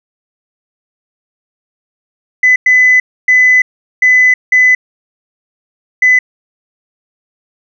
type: tone bursts at uneven times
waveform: sine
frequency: 2008 Hz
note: B6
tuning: 28 cents sharp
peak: -3 dBFS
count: 6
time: 2.43-2.56 / 2.66-3 / 3.28-3.62 / 4.02-4.34 / 4.52-4.75 / 6.02-6.19 s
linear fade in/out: 5 ms
effects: tanh soft clip ceiling 0 dBFS